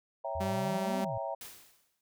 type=chord; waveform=sine; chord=C# diminished seventh; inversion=none; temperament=equal; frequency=554.4 / 659.3 / 784 / 932.3 Hz; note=C#5 / E5 / G5 / Bb5; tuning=0 / 0 / 0 / 0 cents; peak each=-39 / -37 / -40 / -40 dBFS; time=0.24-1.35 s; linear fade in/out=10 ms
type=exponential two-way sweep; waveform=sine; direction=up then down; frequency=77.78 to 266.2 to 100.3 Hz; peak=-37 dBFS; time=0.35-1.18 s; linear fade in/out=5 ms; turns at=0.99 s
type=tone; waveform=sawtooth; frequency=193.2 Hz; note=G3; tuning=25 cents flat; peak=-29 dBFS; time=0.4-1.05 s; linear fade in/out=10 ms
type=noise with exponential decay; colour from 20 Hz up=white; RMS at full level=-43 dBFS; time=1.41-2.01 s; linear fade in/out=2 ms; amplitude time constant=130 ms
effects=none